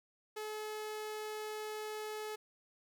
sawtooth tone, 428.3 Hz, A4, 47 cents flat, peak -36 dBFS, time 0.36-2.36 s, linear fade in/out 10 ms, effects none

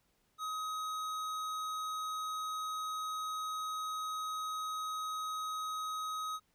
sine tone with tanh clipping, 1264 Hz, D#6, 27 cents sharp, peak -38 dBFS, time 0.38-6.4 s, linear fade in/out 50 ms, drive 16 dB, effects pink hiss -75 dBFS RMS until 6.54 s

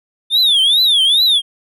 triangle tone with vibrato, 3526 Hz, A7, 3 cents sharp, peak -8 dBFS, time 0.3-1.42 s, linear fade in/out 50 ms, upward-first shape triangle, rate 2.4 Hz, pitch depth 250 cents each way, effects none

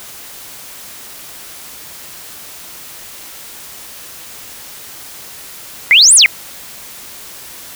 sine exponential two-way sweep, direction up then down, 1975.5 to 10620 to 1975.5 Hz, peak -3 dBFS, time 5.91-6.26 s, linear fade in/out 0 ms, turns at 6.15 s, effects white hiss -33 dBFS RMS until 7.75 s

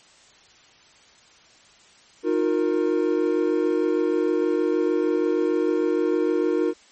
triangle chord, Eb suspended second, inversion none, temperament equal with one note detuned, 311.1 / 357.6 / 466.2 Hz, Eb4 / F4 / Bb4, 0 / +41 / 0 cents, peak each -22 / -21 / -22 dBFS, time 2.23-6.74 s, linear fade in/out 50 ms, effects white hiss -53 dBFS RMS until 6.91 s + MP3 32 kbps

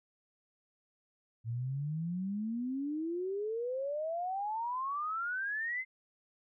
sine exponential sweep, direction up, 111.6 to 2093 Hz, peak -33 dBFS, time 1.44-5.85 s, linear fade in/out 50 ms, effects none

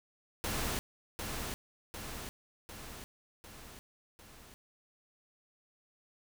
pink noise with echo, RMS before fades -35 dBFS, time 0.44-0.79 s, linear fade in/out 0 ms, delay 750 ms, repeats 5, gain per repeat -4 dB, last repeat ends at 4.54 s, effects none

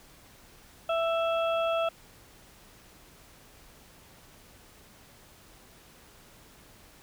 harmonic tone, 662 Hz, E5, 7 cents sharp, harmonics 1 / 2 / 4 / 5, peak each -26 / -32 / -38 / -40 dBFS, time 0.89-1.89 s, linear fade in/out 5 ms, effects pink hiss -55 dBFS RMS until 7.02 s

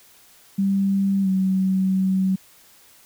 sine tone with pitch glide, 196 to 189.43 Hz, G3 to F#3, 0 to +41 cents, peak -17 dBFS, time 0.58-2.36 s, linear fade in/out 10 ms, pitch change -59 cents, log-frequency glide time 1.22-1.28 s, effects white hiss -52 dBFS RMS until 3.05 s

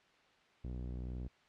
sawtooth tone with low-pass filter, 61.74 Hz, B1, in tune, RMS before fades -42 dBFS, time 0.64-1.28 s, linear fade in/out 5 ms, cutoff 350 Hz, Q 0.72, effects white hiss -67 dBFS RMS until 1.48 s + low-pass 3000 Hz 12 dB/octave

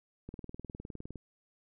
click train, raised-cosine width 3 ms, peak -30 dBFS, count 18, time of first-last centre 0.29-1.157 s, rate 19.6 Hz, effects none

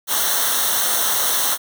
white noise with comb filter, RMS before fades -19 dBFS, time 0.07-1.58 s, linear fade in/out 50 ms, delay 0.41 ms, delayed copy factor -0.8, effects none

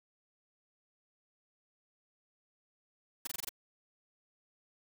white noise bursts, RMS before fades -38 dBFS, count 6, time 3.25-3.492 s, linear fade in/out 5 ms, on 22 ms, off 22 ms, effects none

